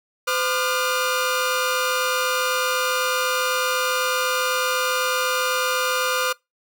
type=tone cluster; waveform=sawtooth; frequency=510 / 1206 / 1422 Hz; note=C5 / D6 / F6; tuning=-44 / +46 / +31 cents; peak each=-21 dBFS; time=0.27-6.33 s; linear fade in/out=10 ms; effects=noise-tail reverb RT60 0.2 s tail -24 dB re dry